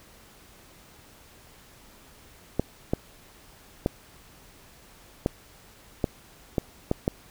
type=clicks; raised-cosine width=2 ms; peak=-9 dBFS; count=8; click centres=2.596 / 2.935 / 3.861 / 5.261 / 6.042 / 6.582 / 6.914 / 7.079 s; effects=pink hiss -53 dBFS RMS until 7.3 s